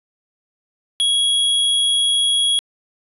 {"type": "tone", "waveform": "square", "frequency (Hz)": 3322, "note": "G#7", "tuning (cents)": 0, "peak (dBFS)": -15, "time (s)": [1, 2.59], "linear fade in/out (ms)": 0, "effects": ["resampled to 32000 Hz"]}